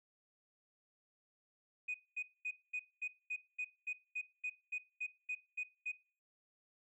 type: tone bursts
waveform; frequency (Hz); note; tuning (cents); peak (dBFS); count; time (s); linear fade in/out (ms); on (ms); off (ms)
sine; 2489; D#7; 0; -36; 15; 1.88-5.92; 10; 64; 220
effects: noise-tail reverb RT60 0.4 s tail -19 dB re dry + tanh soft clip ceiling -33 dBFS